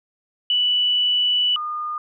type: tone pair in turn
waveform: sine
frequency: 2963 / 1218.7 Hz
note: F#7 / D#6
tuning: +2 / -36 cents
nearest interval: octave + minor third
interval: 1538 cents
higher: first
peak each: -16 / -24 dBFS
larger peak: first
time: 0.5-1.56 / 1.56-1.98 s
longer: first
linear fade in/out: 2 ms
effects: none